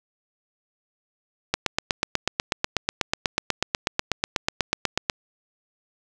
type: click train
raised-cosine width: 0.2 ms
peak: -3 dBFS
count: 30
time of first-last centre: 1.54-5.098 s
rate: 8.15 Hz
effects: none